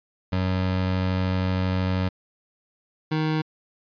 25% pulse tone pair in turn, 92.9 / 156.24 Hz, F#2 / D#3, +7 / +8 cents, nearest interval major sixth, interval 901 cents, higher second, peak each -18 dBFS, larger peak neither, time 0.32-2.09 / 3.11-3.42 s, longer first, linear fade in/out 10 ms, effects resampled to 11025 Hz

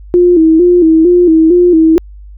sine tone with vibrato, 337.3 Hz, E4, 40 cents sharp, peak -3 dBFS, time 0.14-1.98 s, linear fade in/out 0 ms, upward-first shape square, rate 2.2 Hz, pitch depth 84 cents each way, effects added 50 Hz sine -29 dBFS peak until 2.37 s

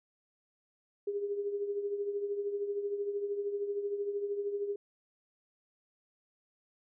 sine tone with tremolo, 405.8 Hz, G#4, 40 cents flat, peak -29 dBFS, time 1.07-4.76 s, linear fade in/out 5 ms, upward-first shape triangle, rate 13 Hz, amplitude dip 65%, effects none

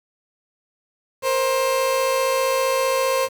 30% pulse tone pair together, 473.4 / 528.6 Hz, A#4 / C5, +27 / +18 cents, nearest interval major second, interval 191 cents, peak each -24 / -16 dBFS, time 1.22-3.29 s, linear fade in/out 50 ms, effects 7-bit

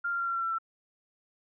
sine tone with pitch steps, 1396.9 / 1387.3 / 1377.7 / 1368.2 / 1358.7 / 1349.3 / 1340 Hz, F6 / F6 / F6 / F6 / F6 / E6 / E6, 0 / -12 / -24 / -36 / -48 / +40 / +28 cents, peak -28 dBFS, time 0.04-0.586 s, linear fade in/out 10 ms, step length 78 ms, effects none

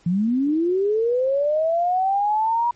sine linear sweep, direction up, 164.81 to 963 Hz, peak -17 dBFS, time 0.06-2.71 s, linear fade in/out 5 ms, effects pink hiss -57 dBFS RMS until 2.75 s + MP3 32 kbps

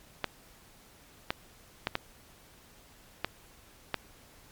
clicks, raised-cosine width 0.3 ms, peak -12 dBFS, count 6, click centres 0.243 / 1.305 / 1.871 / 1.954 / 3.246 / 3.943 s, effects pink hiss -57 dBFS RMS until 4.51 s + MP3 96 kbps

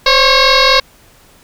sine tone with frequency modulation, 1648 Hz, G#6, 14 cents flat, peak -5 dBFS, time 0.06-0.8 s, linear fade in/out 5 ms, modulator 542 Hz, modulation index 5.9, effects tanh soft clip ceiling -2 dBFS + pink hiss -46 dBFS RMS until 1.43 s

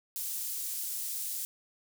pink high-pass noise, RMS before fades -36 dBFS, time 0.16-1.45 s, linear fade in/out 0 ms, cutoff 9200 Hz, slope 12 dB/octave, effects none

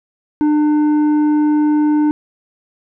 sine tone with tanh clipping, 300 Hz, D4, 37 cents sharp, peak -12 dBFS, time 0.41-2.11 s, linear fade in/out 0 ms, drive 7 dB, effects none

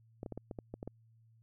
clicks, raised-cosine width 2 ms, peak -28 dBFS, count 9, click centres 0.231 / 0.262 / 0.323 / 0.376 / 0.512 / 0.588 / 0.74 / 0.829 / 0.876 s, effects added 113 Hz sine -62 dBFS peak until 1.42 s

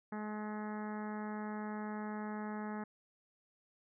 harmonic tone, 212 Hz, G#3, 36 cents sharp, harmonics 1 / 2 / 3 / 4 / 5 / 6 / 7 / 8 / 9 / 10, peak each -40 / -48 / -52 / -47 / -54 / -52 / -56 / -54 / -58 / -63 dBFS, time 0.12-2.84 s, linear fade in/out 5 ms, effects none

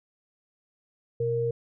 sine tone pair together, 123.47 / 465.7 Hz, B2 / A#4, 0 / -2 cents, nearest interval octave + major seventh, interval 2298 cents, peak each -30 / -25 dBFS, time 1.2-1.51 s, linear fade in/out 5 ms, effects none

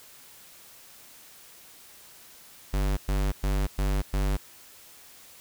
square tone bursts, 49 Hz, G1, in tune, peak -24 dBFS, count 5, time 2.73-4.37 s, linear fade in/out 10 ms, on 240 ms, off 110 ms, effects white hiss -51 dBFS RMS until 5.4 s

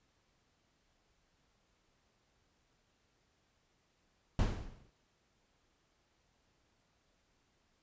brown noise with exponential decay, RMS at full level -27 dBFS, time 4.39-4.9 s, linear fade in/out 2 ms, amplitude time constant 110 ms, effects pink hiss -75 dBFS RMS until 7.82 s + resampled to 16000 Hz

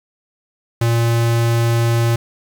square tone, 116.54 Hz, A#2, in tune, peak -14 dBFS, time 0.81-2.16 s, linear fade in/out 5 ms, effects 7-bit

